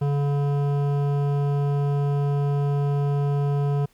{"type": "tone with hard clipping", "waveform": "sine", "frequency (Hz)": 142.6, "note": "C#3", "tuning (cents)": 49, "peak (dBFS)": -22, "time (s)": [0.01, 3.86], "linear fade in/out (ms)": 10, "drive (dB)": 13, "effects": ["pink hiss -62 dBFS RMS until 3.93 s"]}